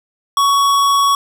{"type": "tone with hard clipping", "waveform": "sine", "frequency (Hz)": 1119, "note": "C#6", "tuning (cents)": 16, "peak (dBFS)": -12, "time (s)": [0.37, 1.15], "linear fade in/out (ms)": 2, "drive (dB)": 18, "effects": []}